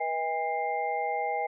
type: tone cluster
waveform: sine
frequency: 485.5 / 637 / 807 / 2102 Hz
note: B4 / D#5 / G#5 / C7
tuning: -30 / +41 / -50 / +7 cents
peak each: -35 / -35 / -29 / -37 dBFS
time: 0-1.47 s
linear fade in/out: 10 ms
effects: none